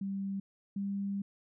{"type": "tone pair in turn", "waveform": "sine", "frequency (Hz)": [196, 198.74], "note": ["G3", "G3"], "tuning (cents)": [0, 24], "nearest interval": "unison", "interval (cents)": 24, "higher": "second", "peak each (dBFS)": [-33, -32], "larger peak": "second", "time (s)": [[0.01, 0.4], [0.76, 1.22]], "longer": "second", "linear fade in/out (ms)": 5, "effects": []}